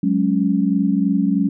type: chord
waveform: sine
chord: F# suspended second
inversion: none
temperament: just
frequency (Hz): 185 / 208.1 / 277.5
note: F#3 / G#3 / C#4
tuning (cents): 0 / +4 / +2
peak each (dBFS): -19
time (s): 0.03-1.49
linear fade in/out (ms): 5
effects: none